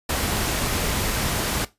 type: noise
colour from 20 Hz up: pink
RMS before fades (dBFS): -24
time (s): 0.09-1.65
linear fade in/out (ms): 5
effects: noise-tail reverb RT60 0.2 s tail -17 dB re dry + resampled to 32000 Hz